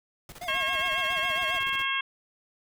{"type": "noise with tremolo", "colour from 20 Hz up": "pink", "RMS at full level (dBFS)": -44, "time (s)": [0.29, 1.85], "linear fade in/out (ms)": 2, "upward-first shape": "square", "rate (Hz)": 16, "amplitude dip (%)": 75}
{"type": "tone with vibrato", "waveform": "square", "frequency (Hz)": 670, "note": "E5", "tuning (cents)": 28, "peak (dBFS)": -36, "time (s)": [0.41, 1.59], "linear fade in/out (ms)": 5, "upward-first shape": "sine", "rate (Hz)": 7.3, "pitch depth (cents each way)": 140}
{"type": "harmonic tone", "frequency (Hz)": 541, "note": "C#5", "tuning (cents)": -42, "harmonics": [2, 3, 4, 5, 6], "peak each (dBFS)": [-32, -32, -32, -32, -32], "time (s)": [0.48, 2.01], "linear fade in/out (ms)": 5}
{"effects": []}